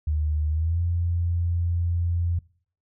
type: tone with pitch glide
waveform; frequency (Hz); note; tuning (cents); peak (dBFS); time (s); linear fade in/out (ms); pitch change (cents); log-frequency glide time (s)
sine; 76.2 to 86.03; D#2 to F2; -36 to -26; -21; 0.07-2.39; 5; +210; 0.49-0.8
effects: noise-tail reverb RT60 0.5 s tail -23 dB re dry